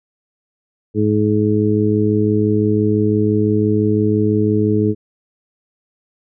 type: harmonic tone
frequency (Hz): 105.9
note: G#2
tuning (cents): +34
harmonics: 1 / 2 / 3 / 4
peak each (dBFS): -18 / -18 / -18 / -18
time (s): 0.94-4.95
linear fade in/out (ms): 50
effects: none